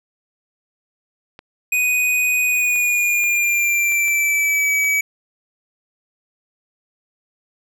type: clicks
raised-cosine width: 0.3 ms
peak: -22 dBFS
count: 6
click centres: 1.391 / 2.759 / 3.238 / 3.921 / 4.081 / 4.844 s
type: tone with pitch glide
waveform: square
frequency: 2489 to 2282 Hz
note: D#7 to C#7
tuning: 0 to +50 cents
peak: -16 dBFS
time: 1.72-5.01 s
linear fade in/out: 5 ms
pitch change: -150 cents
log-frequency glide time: 2.44-4.73 s
effects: none